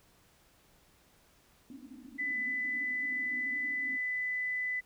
pink band-pass noise, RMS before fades -50 dBFS, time 1.7-3.97 s, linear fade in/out 2 ms, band 230 to 300 Hz, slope 96 dB/octave
sine tone, 2000 Hz, B6, 21 cents sharp, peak -31 dBFS, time 2.18-4.81 s, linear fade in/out 20 ms
effects pink hiss -65 dBFS RMS until 4.85 s

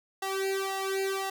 sawtooth tone with flanger, 387 Hz, G4, 22 cents flat, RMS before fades -31 dBFS, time 0.22-1.3 s, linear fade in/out 5 ms, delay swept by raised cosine 1.5 to 2.15 ms, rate 1.9 Hz, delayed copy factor +1, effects none

